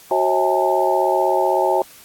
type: tone cluster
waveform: sine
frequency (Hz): 372.9 / 541 / 643 / 819 / 895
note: F#4 / C#5 / E5 / G#5 / A5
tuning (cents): +14 / -42 / -43 / -24 / +29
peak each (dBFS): -21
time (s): 0.11-1.82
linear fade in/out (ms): 2
effects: white hiss -45 dBFS RMS until 2.04 s + AAC 64 kbps